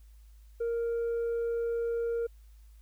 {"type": "tone with tanh clipping", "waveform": "sine", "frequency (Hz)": 466.2, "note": "A#4", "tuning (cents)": 0, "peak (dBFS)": -29, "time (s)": [0.6, 2.27], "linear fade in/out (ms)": 10, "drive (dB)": 2, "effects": ["added 53 Hz sine -51 dBFS peak until 2.81 s", "white hiss -70 dBFS RMS until 2.81 s"]}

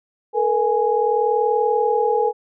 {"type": "tone cluster", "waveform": "sine", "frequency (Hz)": [439.7, 480.2, 831], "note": ["A4", "B4", "G#5"], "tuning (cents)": [-1, -49, 1], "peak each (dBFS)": -20, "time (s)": [0.33, 2.33], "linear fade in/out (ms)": 50, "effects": []}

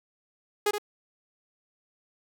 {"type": "tone with echo", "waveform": "sawtooth", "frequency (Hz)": 415.3, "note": "G#4", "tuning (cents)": 0, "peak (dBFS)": -18, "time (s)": [0.66, 0.71], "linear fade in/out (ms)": 5, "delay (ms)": 73, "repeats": 1, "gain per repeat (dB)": -7, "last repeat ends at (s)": 0.783, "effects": []}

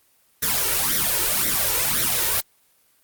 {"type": "noise with flanger", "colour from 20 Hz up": "white", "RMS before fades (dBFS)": -21, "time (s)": [0.42, 2.41], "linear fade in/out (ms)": 10, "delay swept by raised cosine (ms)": [0.52, 2.22], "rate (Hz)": 1.9, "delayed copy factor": 0.95, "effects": ["white hiss -61 dBFS RMS until 3.03 s", "Opus 24 kbps"]}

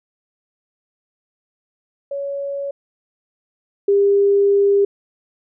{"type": "tone pair in turn", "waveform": "sine", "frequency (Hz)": [560, 400.7], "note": ["C#5", "G4"], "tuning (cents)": [18, 38], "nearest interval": "tritone", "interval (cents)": 580, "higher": "first", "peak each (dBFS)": [-22, -11], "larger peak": "second", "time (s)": [[2.11, 2.71], [3.88, 4.85]], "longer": "second", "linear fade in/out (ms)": 5, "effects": []}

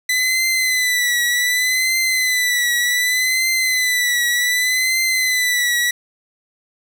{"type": "tone with vibrato", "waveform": "sawtooth", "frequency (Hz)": 2000, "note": "B6", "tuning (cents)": 21, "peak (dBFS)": -12, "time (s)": [0.09, 5.91], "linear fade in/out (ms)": 5, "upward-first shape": "triangle", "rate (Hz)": 0.66, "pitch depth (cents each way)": 68, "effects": []}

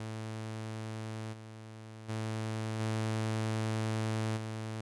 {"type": "tone with level steps", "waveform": "sawtooth", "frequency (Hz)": 110, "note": "A2", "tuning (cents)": 0, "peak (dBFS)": [-34, -42, -30, -27, -33], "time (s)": [0, 4.81], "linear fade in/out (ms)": 5, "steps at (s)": [1.32, 2.08, 2.79, 4.36], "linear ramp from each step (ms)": 20, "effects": ["resampled to 24000 Hz"]}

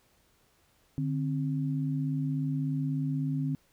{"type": "tone pair together", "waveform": "sine", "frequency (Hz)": [148.28, 264.8], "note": ["D3", "C4"], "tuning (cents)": [17, 21], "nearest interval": "minor seventh", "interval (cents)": 1004, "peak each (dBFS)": [-29, -32], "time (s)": [0.98, 3.55], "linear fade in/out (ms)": 0, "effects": ["pink hiss -67 dBFS RMS until 3.72 s"]}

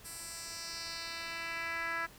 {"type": "tone with band-pass filter sweep", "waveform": "10% pulse", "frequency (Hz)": 332.6, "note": "E4", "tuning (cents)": 16, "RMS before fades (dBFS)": -40, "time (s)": [0.04, 2.07], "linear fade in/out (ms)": 20, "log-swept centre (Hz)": [10000, 1600], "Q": 1.9, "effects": ["pink hiss -56 dBFS RMS until 2.18 s"]}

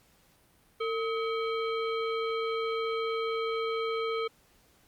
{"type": "harmonic tone with a mistuned harmonic", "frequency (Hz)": 452.4, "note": "A4", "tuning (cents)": 48, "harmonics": [1, 3, 5, 7, 9], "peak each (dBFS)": [-30, -35, -40, -42, -49], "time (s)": [0.8, 4.28], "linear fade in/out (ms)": 10, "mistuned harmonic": 3, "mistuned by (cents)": -110, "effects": ["pink hiss -64 dBFS RMS until 4.87 s", "Opus 48 kbps"]}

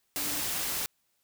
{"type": "tone in noise", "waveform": "sine", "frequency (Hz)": 291.3, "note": "D4", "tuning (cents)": -14, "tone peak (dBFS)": -42, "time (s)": [0.17, 0.4], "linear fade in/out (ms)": 0, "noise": "white", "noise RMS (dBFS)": -32, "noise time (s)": [0.16, 0.86], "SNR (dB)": -13, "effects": ["white hiss -74 dBFS RMS until 1.23 s"]}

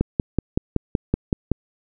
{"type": "click train", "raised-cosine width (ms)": 3, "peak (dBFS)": -5, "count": 9, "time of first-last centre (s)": [0.01, 1.517], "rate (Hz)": 5.31, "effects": []}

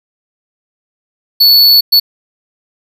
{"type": "tone bursts at uneven times", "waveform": "square", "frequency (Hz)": 4435, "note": "C#8", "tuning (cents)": 0, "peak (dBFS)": -4, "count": 2, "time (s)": [[1.4, 1.81], [1.92, 2]], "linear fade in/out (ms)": 10, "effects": []}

